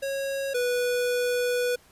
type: tone pair in turn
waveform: square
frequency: 548 / 491 Hz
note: C#5 / B4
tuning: -20 / -10 cents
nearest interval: major second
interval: 190 cents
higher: first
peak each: -28 / -24 dBFS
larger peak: second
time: 0.02-0.54 / 0.54-1.76 s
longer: second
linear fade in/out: 10 ms
effects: pink hiss -57 dBFS RMS until 1.91 s + resampled to 32000 Hz